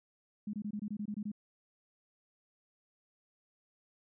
sine tone bursts, 208.6 Hz, G#3, 8 cents sharp, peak -35 dBFS, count 10, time 0.47-1.317 s, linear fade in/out 5 ms, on 64 ms, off 23 ms, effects none

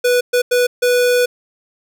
square tone bursts at uneven times, 491.9 Hz, B4, 7 cents flat, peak -12 dBFS, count 4, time 0.04-0.21 / 0.33-0.42 / 0.51-0.67 / 0.82-1.26 s, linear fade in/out 10 ms, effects none

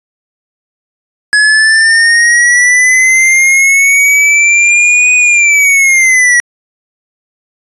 square linear two-way sweep, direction up then down, 1685 to 2489 to 1917 Hz, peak -5 dBFS, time 1.33-6.4 s, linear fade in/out 0 ms, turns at 5.15 s, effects resampled to 24000 Hz

